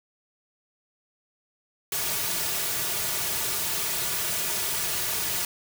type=noise with comb filter; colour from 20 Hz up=white; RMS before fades=-28 dBFS; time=1.92-5.45 s; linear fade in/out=2 ms; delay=3.8 ms; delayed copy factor=-0.8; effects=none